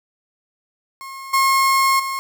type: tone with level steps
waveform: 35% pulse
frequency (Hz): 1078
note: C#6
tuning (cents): -49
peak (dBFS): -30 / -12 / -21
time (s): 1.01-2.19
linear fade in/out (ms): 0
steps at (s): 1.33 / 1.99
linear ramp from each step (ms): 10
effects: none